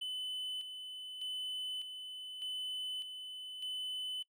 triangle tone with tremolo, 3016 Hz, F#7, 32 cents sharp, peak -35 dBFS, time 0.01-4.23 s, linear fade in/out 10 ms, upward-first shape square, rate 0.83 Hz, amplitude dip 50%, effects noise-tail reverb RT60 0.1 s tail -22 dB re dry

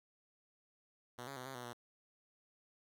5% pulse tone with pitch steps, 122.2 / 138.4 / 126.9 / 133.6 / 122.7 / 120.1 Hz, B2 / C#3 / B2 / C3 / B2 / B2, -18 / -2 / +47 / +36 / -11 / -48 cents, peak -34 dBFS, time 1.18-1.732 s, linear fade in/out 10 ms, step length 92 ms, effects none

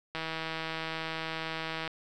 click train, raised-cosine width 0.3 ms, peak -19 dBFS, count 279, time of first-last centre 0.15-1.877 s, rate 161 Hz, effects none

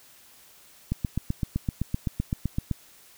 click train, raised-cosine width 5 ms, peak -13 dBFS, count 15, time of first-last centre 0.92-2.713 s, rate 7.81 Hz, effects white hiss -54 dBFS RMS until 3.17 s

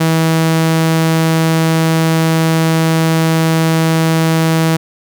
sawtooth tone, 161.9 Hz, E3, 31 cents flat, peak -6 dBFS, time 0-4.77 s, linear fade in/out 10 ms, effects none

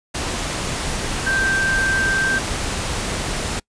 sine tone in noise, 1568 Hz, G6, in tune, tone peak -17 dBFS, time 1.26-2.39 s, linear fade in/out 10 ms, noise pink, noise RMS -24 dBFS, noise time 0.14-3.6 s, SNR +4 dB, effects noise-tail reverb RT60 0.1 s tail -25 dB re dry + resampled to 22050 Hz

